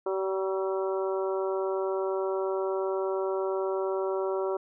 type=harmonic tone with a mistuned harmonic; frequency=191.5 Hz; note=G3; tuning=40 cents flat; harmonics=2 / 3 / 4 / 5 / 6 / 7; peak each=-28 / -33 / -40 / -38 / -42 / -42 dBFS; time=0.06-4.57 s; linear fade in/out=5 ms; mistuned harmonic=6; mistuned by=-26 cents; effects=none